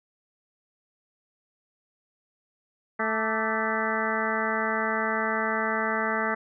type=harmonic tone with a mistuned harmonic; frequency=220 Hz; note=A3; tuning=in tune; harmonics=1 / 2 / 3 / 4 / 5 / 6 / 7 / 8 / 9; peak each=-33 / -33 / -33 / -33 / -33 / -33 / -33 / -33 / -33 dBFS; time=2.99-6.35 s; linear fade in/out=10 ms; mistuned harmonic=5; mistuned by=+100 cents; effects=none